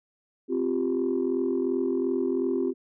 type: chord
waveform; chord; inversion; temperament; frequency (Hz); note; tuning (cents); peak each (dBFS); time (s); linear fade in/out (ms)
sine; C suspended fourth; none; equal; 261.6 / 349.2 / 392; C4 / F4 / G4; 0 / 0 / 0; -27; 0.48-2.74; 50
effects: tanh soft clip ceiling -17 dBFS